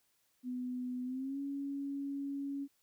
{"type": "tone with pitch glide", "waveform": "sine", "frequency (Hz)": [250.2, 279.2], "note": ["B3", "C#4"], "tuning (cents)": [23, 13], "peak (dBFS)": -36, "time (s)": [0.43, 2.68], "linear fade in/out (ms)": 50, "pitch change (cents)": 190, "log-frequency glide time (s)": [1.04, 1.39], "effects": ["white hiss -75 dBFS RMS until 2.82 s"]}